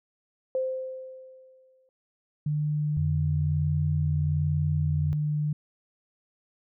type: tone with exponential decay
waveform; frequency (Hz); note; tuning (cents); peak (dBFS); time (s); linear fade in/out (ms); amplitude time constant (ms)
sine; 520; C5; -11; -23; 0.55-1.89; 1; 290
type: tone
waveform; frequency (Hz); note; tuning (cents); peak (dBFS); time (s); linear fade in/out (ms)
sine; 149.8; D3; +35; -24; 2.46-5.53; 5
type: tone with vibrato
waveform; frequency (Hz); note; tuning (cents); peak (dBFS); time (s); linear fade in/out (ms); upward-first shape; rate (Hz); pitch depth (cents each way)
sine; 88.6; F2; +25; -27; 2.97-5.13; 0; square; 1.4; 10
effects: none